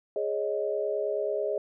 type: chord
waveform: sine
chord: Ab suspended fourth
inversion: none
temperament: just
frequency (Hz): 415.3 / 553.7 / 623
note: Ab4 / Db5 / Eb5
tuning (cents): 0 / -2 / +2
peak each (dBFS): -30 / -32 / -31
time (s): 0.16-1.58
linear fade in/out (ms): 2
effects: none